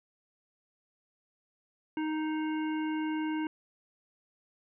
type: harmonic tone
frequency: 311.1 Hz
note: D#4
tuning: in tune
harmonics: 1 / 3 / 5 / 7 / 9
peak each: -30 / -40 / -44 / -47 / -49 dBFS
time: 1.97-3.47 s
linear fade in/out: 2 ms
effects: none